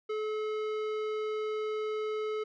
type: tone with tanh clipping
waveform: sine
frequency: 430 Hz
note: A4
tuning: 40 cents flat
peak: -33 dBFS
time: 0.09-2.44 s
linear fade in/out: 10 ms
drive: 15 dB
effects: none